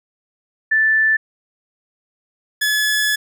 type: tone pair in turn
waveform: sine / sawtooth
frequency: 1760 / 1709.9 Hz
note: A6 / A6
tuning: 0 / -50 cents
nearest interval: unison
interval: 50 cents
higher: first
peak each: -12 dBFS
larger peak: neither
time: 0.71-1.17 / 2.61-3.16 s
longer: second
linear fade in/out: 10 ms
effects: none